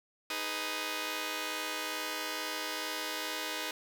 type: chord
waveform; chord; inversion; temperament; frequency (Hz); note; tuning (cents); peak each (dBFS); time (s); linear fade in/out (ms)
5% pulse; G# minor; second; just; 311.5 / 415.3 / 498.4; D#4 / G#4 / B4; +2 / 0 / +16; -27 / -30 / -27; 0.3-3.71; 2
effects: none